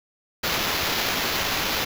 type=noise with sample-and-hold; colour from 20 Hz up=white; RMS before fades=-25 dBFS; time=0.43-1.85 s; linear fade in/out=10 ms; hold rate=8820 Hz; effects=none